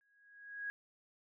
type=tone with exponential growth; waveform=sine; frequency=1652 Hz; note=G#6; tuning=10 cents flat; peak=-36 dBFS; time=0.01-0.7 s; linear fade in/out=0 ms; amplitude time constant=150 ms; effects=none